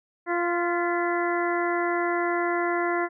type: harmonic tone with a mistuned harmonic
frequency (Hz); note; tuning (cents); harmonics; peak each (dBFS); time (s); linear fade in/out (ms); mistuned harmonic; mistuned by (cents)
347.2; F4; -10; 1 / 2 / 3 / 4 / 5 / 6; -26 / -29 / -31 / -32 / -33 / -34; 0.26-3.09; 50; 6; -57
effects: none